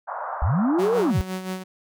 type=band-pass noise; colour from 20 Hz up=pink; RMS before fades=-31 dBFS; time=0.07-1.12 s; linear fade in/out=20 ms; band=620 to 1400 Hz; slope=48 dB/octave
type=linear two-way sweep; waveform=sine; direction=up then down; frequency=55 to 493.9 to 55 Hz; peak=-18 dBFS; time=0.42-1.21 s; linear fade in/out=0 ms; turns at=0.96 s
type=tone with tremolo; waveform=sawtooth; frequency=186.5 Hz; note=F#3; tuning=14 cents sharp; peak=-22 dBFS; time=0.78-1.64 s; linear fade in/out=20 ms; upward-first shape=sine; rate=5.8 Hz; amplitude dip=60%
effects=none